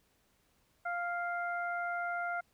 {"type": "harmonic tone", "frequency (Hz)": 698.5, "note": "F5", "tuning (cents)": 0, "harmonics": [1, 2, 3], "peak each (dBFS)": [-36, -36, -46], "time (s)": [0.85, 2.41], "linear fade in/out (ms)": 10, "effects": ["pink hiss -72 dBFS RMS until 2.53 s"]}